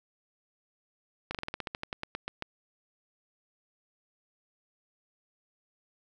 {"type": "slowing click train", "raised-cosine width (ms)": 0.3, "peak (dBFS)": -18, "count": 15, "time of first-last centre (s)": [1.31, 2.424], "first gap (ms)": 37, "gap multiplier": 1.11, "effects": []}